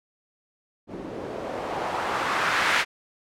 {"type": "noise with low-pass filter sweep", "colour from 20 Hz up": "blue", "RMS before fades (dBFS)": -27, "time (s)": [0.87, 2.85], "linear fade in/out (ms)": 50, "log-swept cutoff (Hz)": [310, 2000], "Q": 1.4, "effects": []}